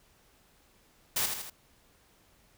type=noise with echo; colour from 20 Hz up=white; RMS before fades=-29 dBFS; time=1.16-1.26 s; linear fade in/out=5 ms; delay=80 ms; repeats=3; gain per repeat=-5 dB; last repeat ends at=1.5 s; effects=pink hiss -64 dBFS RMS until 2.57 s